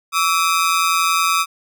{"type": "ring-modulated tone", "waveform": "sawtooth", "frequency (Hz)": 1229, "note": "D#6", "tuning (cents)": -22, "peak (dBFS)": -8, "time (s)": [0.12, 1.46], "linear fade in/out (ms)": 50, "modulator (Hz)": 85.4, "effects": []}